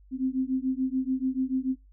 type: beating tone pair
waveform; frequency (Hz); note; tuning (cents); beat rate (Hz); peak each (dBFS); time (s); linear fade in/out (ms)
sine; 257.7 / 264.6; C4 / C4; -26 / +20; 6.9; -28; 0.11-1.76; 50
effects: noise-tail reverb RT60 0.2 s tail -23 dB re dry + added 49 Hz sine -52 dBFS peak until 1.92 s